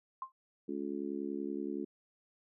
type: tone with exponential decay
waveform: sine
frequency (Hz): 1054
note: C6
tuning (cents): +12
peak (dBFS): -33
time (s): 0.22-0.32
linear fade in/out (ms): 2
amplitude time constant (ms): 21
type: harmonic tone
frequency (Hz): 70.6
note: C#2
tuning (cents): +32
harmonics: 3 / 4 / 5 / 6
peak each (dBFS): -42 / -39 / -40 / -45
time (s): 0.68-1.85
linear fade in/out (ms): 10
effects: none